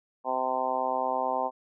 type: harmonic tone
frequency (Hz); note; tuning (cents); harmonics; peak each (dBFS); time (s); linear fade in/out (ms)
129.3; C3; -20; 2 / 3 / 4 / 5 / 6 / 7 / 8; -40 / -41 / -34 / -33 / -31 / -31 / -34; 0.24-1.51; 50
effects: none